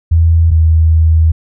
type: tone pair in turn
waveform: sine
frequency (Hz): 82.41 / 80.43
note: E2 / E2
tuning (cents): 0 / -42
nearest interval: unison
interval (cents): 42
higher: first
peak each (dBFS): -5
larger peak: neither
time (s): 0.11-0.51 / 0.51-1.32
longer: second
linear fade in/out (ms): 10
effects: none